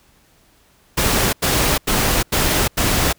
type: noise bursts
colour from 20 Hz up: pink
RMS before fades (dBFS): -17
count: 5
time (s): 0.97-3.13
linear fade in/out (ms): 10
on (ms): 360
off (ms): 90
effects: pink hiss -55 dBFS RMS until 3.18 s